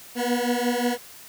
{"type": "beating tone pair", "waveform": "20% pulse", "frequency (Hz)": [240, 245.6], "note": ["B3", "B3"], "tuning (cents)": [-49, -9], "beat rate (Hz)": 5.6, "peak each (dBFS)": -20, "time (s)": [0.15, 0.98], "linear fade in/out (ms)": 50, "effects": ["white hiss -45 dBFS RMS until 1.28 s"]}